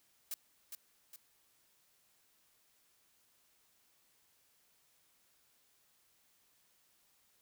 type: noise with echo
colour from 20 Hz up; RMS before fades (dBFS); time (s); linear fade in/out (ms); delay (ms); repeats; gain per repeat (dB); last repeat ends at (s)
blue; -40; 0.31-0.34; 2; 410; 2; -6; 1.16
effects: white hiss -72 dBFS RMS until 7.41 s